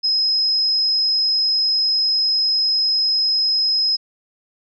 sine tone, 5110 Hz, D#8, 45 cents sharp, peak -15 dBFS, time 0.03-3.97 s, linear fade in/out 20 ms, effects none

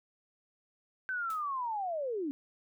sine linear sweep, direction down, 1545 to 265.4 Hz, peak -32 dBFS, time 1.09-2.31 s, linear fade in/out 0 ms
white noise with exponential decay, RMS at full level -48 dBFS, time 1.3-1.48 s, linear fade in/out 1 ms, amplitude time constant 38 ms
effects none

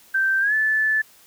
sine tone with pitch glide, 1562 to 1743.2 Hz, G6 to A6, -7 to -17 cents, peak -17 dBFS, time 0.14-1.02 s, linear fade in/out 10 ms, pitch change +190 cents, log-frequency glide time 0.4-0.54 s, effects white hiss -52 dBFS RMS until 1.26 s

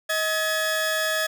sawtooth tone pair together, 634 / 1692.6 Hz, D#5 / G#6, +32 / +32 cents, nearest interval octave + perfect fourth, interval 1700 cents, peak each -22 / -21 dBFS, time 0.09-1.27 s, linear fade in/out 10 ms, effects none

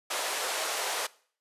pink band-pass noise, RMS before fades -32 dBFS, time 0.1-1.07 s, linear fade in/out 10 ms, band 490 to 12000 Hz, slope 24 dB/octave, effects noise-tail reverb RT60 0.5 s tail -21 dB re dry + resampled to 32000 Hz

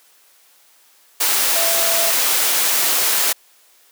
sine tone in noise, 668 Hz, E5, 23 cents sharp, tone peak -23 dBFS, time 1.55-2.11 s, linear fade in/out 10 ms, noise white, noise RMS -17 dBFS, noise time 1.2-3.33 s, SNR -9 dB, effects white hiss -53 dBFS RMS until 3.91 s + high-pass 400 Hz 12 dB/octave

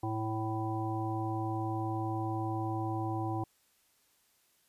harmonic tone, 110 Hz, A2, in tune, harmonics 1 / 3 / 5 / 7 / 9, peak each -35 / -36 / -48 / -38 / -42 dBFS, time 0.03-3.44 s, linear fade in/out 5 ms, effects white hiss -70 dBFS RMS until 4.68 s + resampled to 32000 Hz

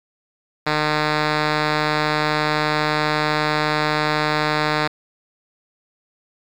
5% pulse tone with low-pass filter, 151.9 Hz, D#3, 41 cents flat, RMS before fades -20 dBFS, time 0.66-4.88 s, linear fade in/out 10 ms, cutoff 3700 Hz, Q 1.7, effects 7-bit

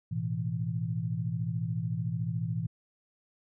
sine chord, A suspended second, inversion none, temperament just, 110 / 123.75 / 165 Hz, A2 / B2 / E3, 0 / +4 / +2 cents, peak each -34 / -34 / -33 dBFS, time 0.11-2.67 s, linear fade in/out 10 ms, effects none

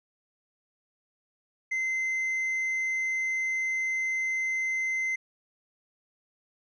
triangle tone with tanh clipping, 2068 Hz, C7, 21 cents flat, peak -27 dBFS, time 1.71-5.16 s, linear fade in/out 10 ms, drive 7 dB, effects none

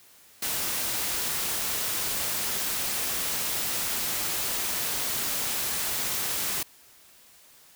white noise, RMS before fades -29 dBFS, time 0.42-6.63 s, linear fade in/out 5 ms, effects white hiss -55 dBFS RMS until 7.75 s

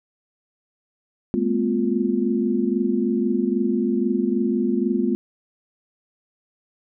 sine tone cluster, 207.8 / 230.2 / 254 / 351.2 Hz, G#3 / A#3 / B3 / F4, +1 / -22 / +49 / +10 cents, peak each -24 dBFS, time 1.34-5.15 s, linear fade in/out 0 ms, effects none

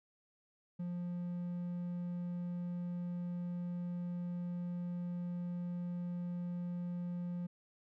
triangle tone with hard clipping, 175.9 Hz, F3, 13 cents sharp, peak -38 dBFS, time 0.79-7.47 s, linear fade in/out 10 ms, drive 6 dB, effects none

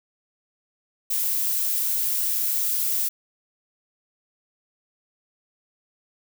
violet noise, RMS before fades -24 dBFS, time 1.1-3.09 s, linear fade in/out 10 ms, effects none

